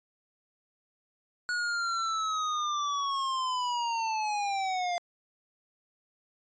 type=linear sweep; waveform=square; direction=down; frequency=1461 to 693 Hz; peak=-29 dBFS; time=1.49-4.98 s; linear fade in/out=0 ms; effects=resampled to 16000 Hz